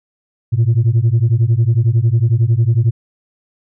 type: beating tone pair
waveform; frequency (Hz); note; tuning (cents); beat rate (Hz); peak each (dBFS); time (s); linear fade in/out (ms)
sine; 110 / 121; A2 / B2; 0 / -35; 11; -11; 0.52-2.91; 20
effects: tanh soft clip ceiling -7 dBFS